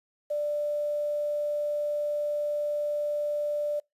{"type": "tone with quantisation", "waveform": "sine", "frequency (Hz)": 590, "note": "D5", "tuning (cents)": 8, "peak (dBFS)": -26, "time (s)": [0.3, 3.8], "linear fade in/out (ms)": 10, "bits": 9, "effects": ["noise-tail reverb RT60 0.2 s tail -26 dB re dry", "resampled to 32000 Hz"]}